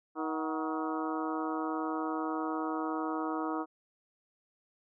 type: harmonic tone with a mistuned harmonic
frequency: 158.3 Hz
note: D#3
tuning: 30 cents sharp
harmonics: 2 / 3 / 4 / 5 / 6 / 7 / 8 / 9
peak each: -34 / -41 / -45 / -40 / -41 / -42 / -40 / -50 dBFS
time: 0.15-3.66 s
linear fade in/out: 50 ms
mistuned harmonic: 5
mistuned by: -92 cents
effects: none